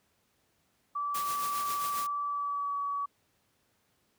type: tone with pitch glide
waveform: sine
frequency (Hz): 1157 to 1135.8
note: D6 to C#6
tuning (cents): -26 to +42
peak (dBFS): -30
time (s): 0.95-3.06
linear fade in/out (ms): 10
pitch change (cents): -32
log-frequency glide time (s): 2.24-2.78
type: noise with tremolo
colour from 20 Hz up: white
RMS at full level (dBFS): -37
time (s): 1.14-2.07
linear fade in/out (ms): 10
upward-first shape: triangle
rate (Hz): 7.4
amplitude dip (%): 60
effects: pink hiss -72 dBFS RMS until 4.18 s + high-pass 80 Hz 12 dB/octave